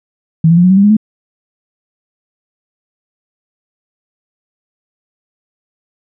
sine tone with pitch steps, 161.8 / 168.57 / 175.63 / 182.98 / 190.64 / 198.62 / 206.9 / 215.6 Hz, E3 / E3 / F3 / F#3 / G3 / G3 / G#3 / A3, -32 / +39 / +10 / -19 / -48 / +23 / -6 / -35 cents, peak -4 dBFS, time 0.44-0.968 s, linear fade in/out 5 ms, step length 66 ms, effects none

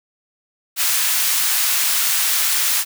white high-pass noise, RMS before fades -18 dBFS, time 0.76-2.85 s, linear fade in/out 50 ms, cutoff 1200 Hz, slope 12 dB/octave, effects none

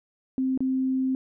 sine tone with dropouts, 261.6 Hz, C4, in tune, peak -22 dBFS, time 0.38-1.15 s, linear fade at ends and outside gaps 1 ms, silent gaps 0.576-0.605 s, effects none

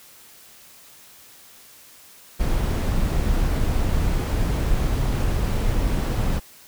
brown noise, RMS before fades -21 dBFS, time 2.39-6.4 s, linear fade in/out 20 ms, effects white hiss -48 dBFS RMS until 6.67 s

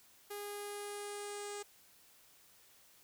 sawtooth tone with low-pass filter sweep, 410 Hz, G#4, 22 cents flat, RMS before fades -44 dBFS, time 0.3-1.63 s, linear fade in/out 10 ms, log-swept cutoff 12000 to 8000 Hz, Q 4.3, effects white hiss -64 dBFS RMS until 3.03 s

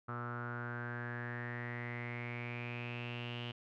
sawtooth tone with low-pass filter sweep, 120 Hz, B2, 49 cents flat, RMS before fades -42 dBFS, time 0.08-3.52 s, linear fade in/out 10 ms, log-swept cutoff 1300 to 3000 Hz, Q 8.5, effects none

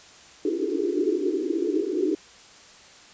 pink band-pass noise, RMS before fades -25 dBFS, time 0.45-2.15 s, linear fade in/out 2 ms, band 290 to 430 Hz, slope 96 dB/octave, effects white hiss -49 dBFS RMS until 3.13 s + resampled to 16000 Hz

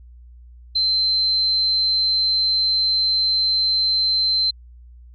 sine tone, 4100 Hz, C8, 36 cents flat, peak -16 dBFS, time 0.75-4.51 s, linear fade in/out 10 ms, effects added 60 Hz sine -41 dBFS peak until 5.14 s

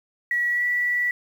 sine tone with pitch glide, 1929 to 1953.7 Hz, B6 to B6, -41 to -19 cents, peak -20 dBFS, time 0.31-1.11 s, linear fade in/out 2 ms, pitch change +22 cents, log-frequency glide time 0.5-0.64 s, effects 8-bit

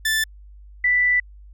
sawtooth / sine tone pair in turn, 1760 / 1978.4 Hz, A6 / B6, 0 / +3 cents, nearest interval major second, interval 203 cents, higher second, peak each -15 dBFS, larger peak neither, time 0.05-0.24 / 0.84-1.2 s, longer second, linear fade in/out 5 ms, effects added 50 Hz sine -41 dBFS peak until 1.53 s

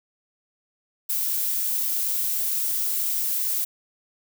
violet noise, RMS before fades -25 dBFS, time 1.09-3.65 s, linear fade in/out 10 ms, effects none

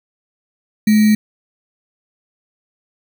sine tone with sample-and-hold, 213.7 Hz, G#3, 50 cents sharp, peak -8 dBFS, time 0.87-1.15 s, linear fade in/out 5 ms, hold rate 2100 Hz, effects none

